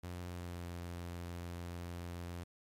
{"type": "tone with pitch glide", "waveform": "sawtooth", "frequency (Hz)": [88.6, 86.88], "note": ["F2", "F2"], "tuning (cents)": [25, -8], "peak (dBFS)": -38, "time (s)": [0.03, 2.44], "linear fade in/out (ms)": 10, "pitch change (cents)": -33, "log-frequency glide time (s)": [0.29, 0.63], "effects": ["MP3 64 kbps"]}